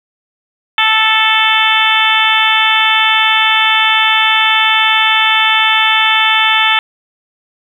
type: harmonic tone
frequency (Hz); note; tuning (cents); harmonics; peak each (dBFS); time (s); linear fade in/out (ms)
439.4; A4; -2; 2 / 3 / 4 / 5 / 6 / 7 / 8; -16 / -16 / -16 / -16 / -16 / -16 / -16; 0.78-6.79; 2
effects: 7-bit